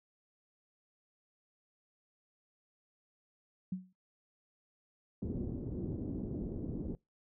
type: tone with exponential decay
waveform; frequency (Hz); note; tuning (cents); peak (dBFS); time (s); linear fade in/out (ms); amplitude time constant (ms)
sine; 185; F#3; 0; -31; 3.72-3.93; 5; 45
type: low-pass noise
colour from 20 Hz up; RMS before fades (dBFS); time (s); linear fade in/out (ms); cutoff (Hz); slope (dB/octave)
white; -39; 5.22-6.95; 2; 330; 24
effects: noise-tail reverb RT60 0.2 s tail -24 dB re dry